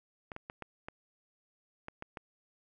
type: clicks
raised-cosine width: 0.5 ms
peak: -26 dBFS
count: 8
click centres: 0.318 / 0.364 / 0.499 / 0.623 / 0.885 / 1.884 / 2.024 / 2.172 s
effects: none